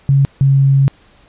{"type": "tone pair in turn", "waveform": "sine", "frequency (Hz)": [138.1, 136.91], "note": ["C#3", "C#3"], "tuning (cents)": [-6, -21], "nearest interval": "unison", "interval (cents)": 15, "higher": "first", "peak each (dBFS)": -7, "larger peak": "neither", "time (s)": [[0.09, 0.25], [0.41, 0.88]], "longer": "second", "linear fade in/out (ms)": 0, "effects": ["pink hiss -49 dBFS RMS until 1.28 s", "resampled to 8000 Hz"]}